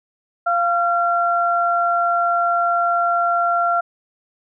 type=tone pair together; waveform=sine; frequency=694.6 / 1370 Hz; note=F5 / F6; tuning=-10 / -34 cents; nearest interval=octave; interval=1176 cents; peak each=-18 dBFS; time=0.46-3.81 s; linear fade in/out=10 ms; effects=none